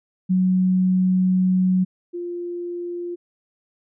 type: tone pair in turn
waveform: sine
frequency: 185 / 349.2 Hz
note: F#3 / F4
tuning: 0 / 0 cents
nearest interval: major seventh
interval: 1100 cents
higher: second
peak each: -15 / -26 dBFS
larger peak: first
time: 0.29-1.85 / 2.13-3.16 s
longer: first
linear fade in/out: 20 ms
effects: none